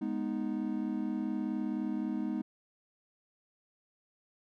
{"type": "chord", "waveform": "triangle", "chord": "G# minor", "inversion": "none", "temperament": "equal", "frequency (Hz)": [207.7, 246.9, 311.1], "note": ["G#3", "B3", "D#4"], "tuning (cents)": [0, 0, 0], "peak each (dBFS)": -34, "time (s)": [0.01, 2.42], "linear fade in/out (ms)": 10, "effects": []}